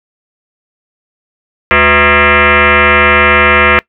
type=tone with frequency modulation; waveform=sine; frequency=364.5 Hz; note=F#4; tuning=26 cents flat; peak=-4 dBFS; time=1.71-3.79 s; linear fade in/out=0 ms; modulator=288 Hz; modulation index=7.8; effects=noise-tail reverb RT60 0.1 s tail -23 dB re dry

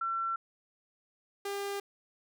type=tone pair in turn; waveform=sine / sawtooth; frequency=1350 / 400.5 Hz; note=E6 / G4; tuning=+41 / +37 cents; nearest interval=octave + major sixth; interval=2104 cents; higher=first; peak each=-30 / -30 dBFS; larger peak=neither; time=0.01-0.36 / 1.45-1.8 s; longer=neither; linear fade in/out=5 ms; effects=none

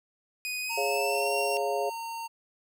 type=tone with pitch glide; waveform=sawtooth; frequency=2489 to 2746 Hz; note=D#7 to F7; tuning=0 to -30 cents; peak=-28 dBFS; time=0.45-1.57 s; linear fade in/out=0 ms; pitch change=+170 cents; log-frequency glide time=0.61-1.31 s
type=tone; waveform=square; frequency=917 Hz; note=A#5; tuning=29 cents flat; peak=-35 dBFS; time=0.69-2.28 s; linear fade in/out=20 ms
type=chord; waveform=sine; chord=Db major; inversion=second; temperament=equal; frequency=415.3 / 554.4 / 698.5 Hz; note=Ab4 / Db5 / F5; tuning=0 / 0 / 0 cents; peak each=-31 dBFS; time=0.77-1.9 s; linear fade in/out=10 ms
effects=none

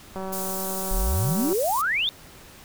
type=click train; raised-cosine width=1 ms; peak=-20 dBFS; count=261; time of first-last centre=0.16-1.528 s; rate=190 Hz
type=high-pass noise; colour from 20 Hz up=pink; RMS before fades=-32 dBFS; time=0.32-1.82 s; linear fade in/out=10 ms; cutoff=9000 Hz; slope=12 dB/octave
type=exponential sweep; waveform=sine; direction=up; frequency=30.87 to 3729 Hz; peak=-21 dBFS; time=0.91-2.09 s; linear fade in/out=0 ms
effects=pink hiss -47 dBFS RMS until 2.64 s

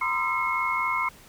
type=tone cluster; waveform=sine; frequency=948 / 1032 / 1220 / 1333 / 2171 Hz; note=A#5 / C6 / D#6 / E6 / C#7; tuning=+29 / -24 / -34 / +19 / -37 cents; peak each=-34 / -27 / -34 / -34 / -27 dBFS; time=0.01-1.09 s; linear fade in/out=5 ms; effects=pink hiss -51 dBFS RMS until 1.28 s

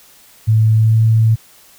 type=tone with pitch glide; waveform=sine; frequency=110 to 111.66 Hz; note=A2 to A2; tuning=0 to +26 cents; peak=-8 dBFS; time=0.47-1.36 s; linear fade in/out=20 ms; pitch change=+26 cents; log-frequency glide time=0.75-1 s; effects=white hiss -46 dBFS RMS until 1.78 s

